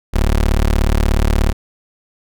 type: tone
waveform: 25% pulse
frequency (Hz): 36.71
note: D1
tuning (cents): 0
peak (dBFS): -8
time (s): 0.13-1.53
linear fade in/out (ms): 20
effects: none